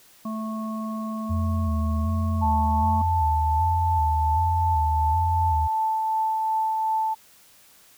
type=harmonic tone; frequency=219.5 Hz; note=A3; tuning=4 cents flat; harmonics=1 / 3 / 5; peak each=-28 / -39 / -35 dBFS; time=0.25-3.02 s; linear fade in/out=5 ms
type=tone with vibrato; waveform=sine; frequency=82.41 Hz; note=E2; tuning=in tune; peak=-22 dBFS; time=1.29-5.68 s; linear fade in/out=20 ms; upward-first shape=square; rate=1.3 Hz; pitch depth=82 cents each way
type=tone with tremolo; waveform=sine; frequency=880 Hz; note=A5; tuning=in tune; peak=-20 dBFS; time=2.41-7.15 s; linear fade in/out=20 ms; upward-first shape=triangle; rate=2.7 Hz; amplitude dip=25%
effects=white hiss -54 dBFS RMS until 7.97 s